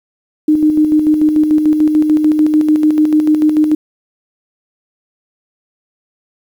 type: tone with tremolo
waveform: sine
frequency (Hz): 306.1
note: D#4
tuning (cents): -28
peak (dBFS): -6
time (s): 0.48-3.75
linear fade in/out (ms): 5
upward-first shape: square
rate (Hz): 6.8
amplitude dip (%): 45
effects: 7-bit